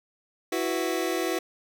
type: chord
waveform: sawtooth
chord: E suspended second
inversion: none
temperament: just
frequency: 329.6 / 370.8 / 494.4 Hz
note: E4 / F#4 / B4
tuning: 0 / +4 / +2 cents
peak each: -25 / -25 / -28 dBFS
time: 0.52-1.39 s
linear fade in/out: 5 ms
effects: none